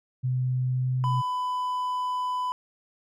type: tone with pitch glide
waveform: sine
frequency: 127.4 to 128.21 Hz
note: C3 to C3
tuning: -46 to -35 cents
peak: -23 dBFS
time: 0.23-1.22 s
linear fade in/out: 20 ms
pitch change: +11 cents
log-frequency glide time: 0.69-0.95 s
type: tone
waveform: triangle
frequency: 1000 Hz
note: B5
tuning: 21 cents sharp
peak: -24 dBFS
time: 1.04-2.52 s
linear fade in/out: 0 ms
effects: none